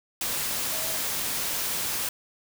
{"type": "tone in noise", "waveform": "sine", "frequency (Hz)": 638, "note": "D#5", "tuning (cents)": 43, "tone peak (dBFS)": -40, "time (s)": [0.72, 0.97], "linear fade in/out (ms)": 2, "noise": "white", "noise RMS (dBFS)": -29, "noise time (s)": [0.21, 2.09], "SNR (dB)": -14, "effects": []}